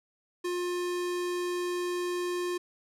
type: tone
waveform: square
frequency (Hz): 355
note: F4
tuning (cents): +28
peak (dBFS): -30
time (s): 0.44-2.58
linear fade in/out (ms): 10
effects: low-pass 12000 Hz 12 dB/octave + 11-bit